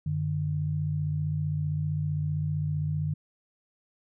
sine tone pair together, 94.9 / 150.3 Hz, F#2 / D3, +44 / +40 cents, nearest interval minor sixth, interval 796 cents, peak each -32 / -27 dBFS, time 0.06-3.14 s, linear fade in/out 5 ms, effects none

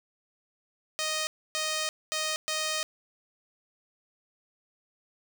5% pulse tone bursts at uneven times, 622.3 Hz, D#5, in tune, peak -17 dBFS, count 4, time 0.99-1.27 / 1.55-1.89 / 2.12-2.36 / 2.48-2.83 s, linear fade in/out 0 ms, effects none

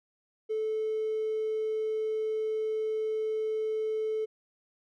triangle tone with hard clipping, 436 Hz, A4, 16 cents flat, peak -28 dBFS, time 0.49-4.26 s, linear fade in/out 20 ms, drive 3 dB, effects none

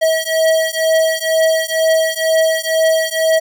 square beating tone pair, 642 / 644.1 Hz, E5 / E5, -46 / -40 cents, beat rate 2.1 Hz, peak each -16 dBFS, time 0.01-3.4 s, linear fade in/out 20 ms, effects none

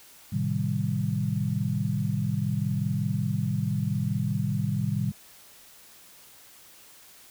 sine chord, A half-diminished seventh, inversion none, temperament equal, 110 / 130.81 / 155.56 / 196 Hz, A2 / C3 / Eb3 / G3, 0 / 0 / 0 / 0 cents, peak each -30 dBFS, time 0.32-5.12 s, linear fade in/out 10 ms, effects white hiss -52 dBFS RMS until 7.3 s

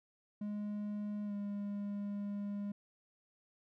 triangle tone with pitch glide, 207.7 to 203.2 Hz, G#3 to G#3, 0 to -38 cents, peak -35 dBFS, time 0.41-2.72 s, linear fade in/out 5 ms, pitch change -38 cents, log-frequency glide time 1.25-1.33 s, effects none

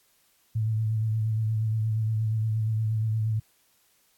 sine tone with vibrato, 110 Hz, A2, in tune, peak -23 dBFS, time 0.55-3.4 s, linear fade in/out 10 ms, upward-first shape sine, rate 8.5 Hz, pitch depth 32 cents each way, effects white hiss -65 dBFS RMS until 4.17 s + AAC 64 kbps

